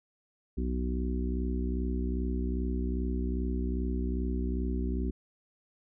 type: harmonic tone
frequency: 62.5 Hz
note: B1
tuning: 21 cents sharp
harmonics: 1 / 3 / 4 / 5 / 6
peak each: -30 / -37 / -36 / -41 / -40 dBFS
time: 0.57-5.11 s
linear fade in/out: 10 ms
effects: none